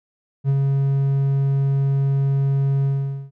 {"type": "tone with ADSR envelope", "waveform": "triangle", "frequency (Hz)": 137.7, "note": "C#3", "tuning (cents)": -11, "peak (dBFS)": -12, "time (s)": [0.44, 3.31], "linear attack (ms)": 50, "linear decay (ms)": 45, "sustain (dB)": -2, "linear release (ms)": 460, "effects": []}